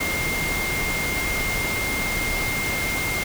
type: tone in noise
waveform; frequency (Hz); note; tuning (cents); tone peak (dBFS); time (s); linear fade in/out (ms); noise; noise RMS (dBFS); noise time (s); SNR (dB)
sine; 2117; C7; +20; -25; 0-3.24; 10; pink; -27; 0-3.24; -1
effects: none